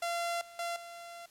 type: tone with level steps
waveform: sawtooth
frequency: 686 Hz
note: F5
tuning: 31 cents flat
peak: -28 / -46 / -30 / -41 dBFS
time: 0.02-1.26 s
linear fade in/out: 5 ms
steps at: 0.41 / 0.59 / 0.76 s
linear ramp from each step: 2 ms
effects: white hiss -62 dBFS RMS until 1.3 s + low-pass 12000 Hz 12 dB/octave